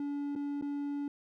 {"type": "tone with dropouts", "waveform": "triangle", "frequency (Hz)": 286.2, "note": "D4", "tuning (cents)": -45, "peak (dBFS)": -31, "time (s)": [0, 1.08], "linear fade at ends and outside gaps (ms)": 2, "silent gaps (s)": [[0.353, 0.36], [0.613, 0.623]], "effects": []}